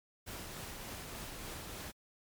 pink noise with tremolo, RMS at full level -44 dBFS, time 0.26-1.92 s, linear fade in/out 20 ms, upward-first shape triangle, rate 3.4 Hz, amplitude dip 25%, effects MP3 96 kbps

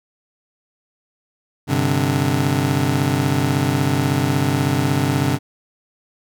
25% pulse chord, G suspended fourth, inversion none, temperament just, 98 / 130.67 / 147 Hz, G2 / C3 / D3, 0 / -2 / +2 cents, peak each -20 / -16 / -17 dBFS, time 1.67-5.39 s, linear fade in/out 50 ms, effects none

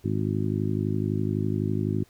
harmonic tone, 51.91 Hz, G#1, in tune, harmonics 2 / 3 / 4 / 5 / 6 / 7, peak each -28 / -30 / -31 / -32 / -33 / -33 dBFS, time 0.04-2.04 s, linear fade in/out 10 ms, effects pink hiss -60 dBFS RMS until 2.09 s

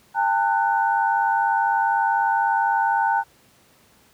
sine tone cluster, 802 / 902 / 1485 Hz, G5 / A5 / F#6, +39 / +43 / +6 cents, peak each -22 / -20 / -25 dBFS, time 0.14-3.24 s, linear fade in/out 50 ms, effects pink hiss -56 dBFS RMS until 4.13 s + high-pass 80 Hz 12 dB/octave

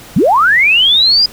sine linear sweep, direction up, 126.5 to 4978 Hz, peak -6 dBFS, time 0.16-1.26 s, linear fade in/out 5 ms, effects pink hiss -35 dBFS RMS until 1.32 s

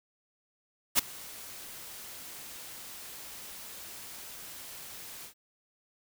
white noise with ADSR envelope, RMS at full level -21 dBFS, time 0.95-5.34 s, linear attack 38 ms, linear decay 8 ms, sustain -24 dB, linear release 94 ms, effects none

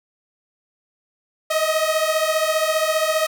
sawtooth beating tone pair, 622.3 / 637.3 Hz, D#5 / D#5, 0 / +41 cents, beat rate 15 Hz, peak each -17 dBFS, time 1.5-3.27 s, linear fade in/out 10 ms, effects none

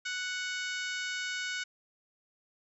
harmonic tone, 740 Hz, F#5, in tune, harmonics 2 / 3 / 4 / 5 / 6 / 7 / 8 / 9 / 10, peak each -36 / -40 / -42 / -44 / -46 / -47 / -48 / -49 / -50 dBFS, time 0.05-1.64 s, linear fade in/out 10 ms, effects none

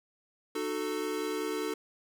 square chord, D# diminished, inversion none, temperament equal with one note detuned, 304.4 / 370 / 440 Hz, D#4 / F#4 / A4, -38 / 0 / 0 cents, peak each -37 / -38 / -35 dBFS, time 0.55-1.74 s, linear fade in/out 5 ms, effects none

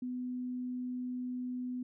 sine tone, 250 Hz, B3, 21 cents sharp, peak -35 dBFS, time 0.02-1.83 s, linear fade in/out 5 ms, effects none

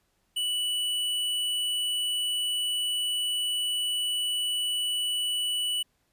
sine tone with hard clipping, 2960 Hz, F#7, in tune, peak -27 dBFS, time 0.36-5.83 s, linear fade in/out 10 ms, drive 17 dB, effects pink hiss -72 dBFS RMS until 6.12 s + resampled to 32000 Hz

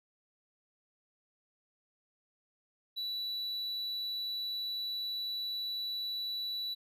triangle tone, 3946 Hz, B7, 2 cents flat, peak -33 dBFS, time 2.96-6.75 s, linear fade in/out 20 ms, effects none

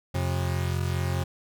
40% pulse tone pair together, 89.6 / 134.25 Hz, F2 / C3, +45 / +45 cents, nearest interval perfect fifth, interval 700 cents, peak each -26 / -28 dBFS, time 0.14-1.24 s, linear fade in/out 10 ms, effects none

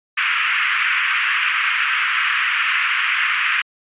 white band-pass noise, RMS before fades -19 dBFS, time 0.17-3.62 s, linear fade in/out 10 ms, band 1200 to 2800 Hz, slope 48 dB/octave, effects resampled to 8000 Hz

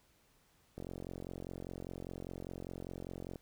click train, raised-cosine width 2 ms, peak -30 dBFS, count 117, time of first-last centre 0.78-3.358 s, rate 45 Hz, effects pink hiss -70 dBFS RMS until 3.41 s

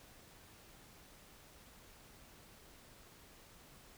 silence, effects pink hiss -60 dBFS RMS until 3.97 s

